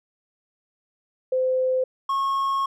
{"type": "tone pair in turn", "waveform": ["sine", "triangle"], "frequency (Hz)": [515, 1091.2], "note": ["C5", "C#6"], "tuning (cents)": [-28, -28], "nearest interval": "octave + minor second", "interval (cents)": 1300, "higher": "second", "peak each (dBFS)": -19, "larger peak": "neither", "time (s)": [[1.32, 1.84], [2.09, 2.66]], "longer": "second", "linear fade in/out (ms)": 5, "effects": []}